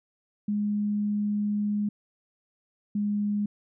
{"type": "tone pair in turn", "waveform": "sine", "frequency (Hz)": [207.4, 206.4], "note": ["G#3", "G#3"], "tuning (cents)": [-2, -10], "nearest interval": "unison", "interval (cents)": 8, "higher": "first", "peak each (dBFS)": [-24, -24], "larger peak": "neither", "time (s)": [[0.48, 1.89], [2.95, 3.46]], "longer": "first", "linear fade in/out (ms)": 5, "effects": []}